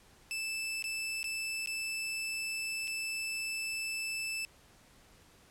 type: tone with dropouts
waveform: sawtooth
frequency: 2637 Hz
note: E7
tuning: in tune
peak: -31 dBFS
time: 0.31-4.45 s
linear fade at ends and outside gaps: 0 ms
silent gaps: 0.824-0.841 / 1.23-1.242 / 1.66-1.673 / 2.874-2.878 s
effects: pink hiss -61 dBFS RMS until 5.5 s + low-pass 12000 Hz 12 dB/octave